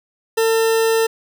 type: tone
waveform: 40% pulse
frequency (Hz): 450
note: A4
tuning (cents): +39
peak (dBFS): -13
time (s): 0.37-1.07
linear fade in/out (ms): 10
effects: none